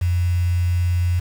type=tone with quantisation; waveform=sine; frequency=88.2 Hz; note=F2; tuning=18 cents sharp; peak=-16 dBFS; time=0.01-1.2 s; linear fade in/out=10 ms; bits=6; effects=none